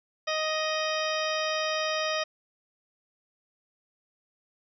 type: harmonic tone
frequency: 624 Hz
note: D#5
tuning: 5 cents sharp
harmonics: 1 / 2 / 3 / 4 / 5 / 6 / 8 / 9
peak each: -30 / -33 / -35 / -36 / -37 / -38 / -39 / -40 dBFS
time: 0.27-2.24 s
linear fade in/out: 10 ms
effects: none